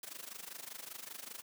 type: noise with amplitude modulation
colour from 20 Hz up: white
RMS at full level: -44 dBFS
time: 0.03-1.42 s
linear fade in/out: 2 ms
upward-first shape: sine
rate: 25.1 Hz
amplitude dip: 85%
effects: high-pass 200 Hz 12 dB/octave